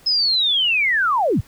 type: linear sweep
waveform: sine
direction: down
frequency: 5180 to 58.8 Hz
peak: -15 dBFS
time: 0.06-1.41 s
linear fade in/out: 10 ms
effects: pink hiss -50 dBFS RMS until 1.47 s